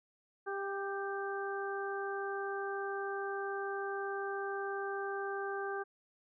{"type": "harmonic tone with a mistuned harmonic", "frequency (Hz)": 395.9, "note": "G4", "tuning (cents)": 17, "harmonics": [1, 2, 3, 4], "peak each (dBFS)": [-38, -42, -44, -42], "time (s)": [0.46, 5.84], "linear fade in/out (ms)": 20, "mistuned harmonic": 4, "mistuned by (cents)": -20, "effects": []}